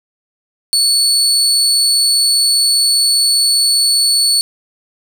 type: tone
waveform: 30% pulse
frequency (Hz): 4435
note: C#8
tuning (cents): 0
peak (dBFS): -7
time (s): 0.73-4.41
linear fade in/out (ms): 0
effects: none